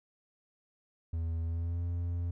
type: tone with pitch glide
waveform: triangle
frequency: 82.41 to 86.46 Hz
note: E2 to F2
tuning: 0 to -17 cents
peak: -29 dBFS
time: 1.13-2.31 s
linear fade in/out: 5 ms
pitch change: +83 cents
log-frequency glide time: 1.43-1.83 s
effects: none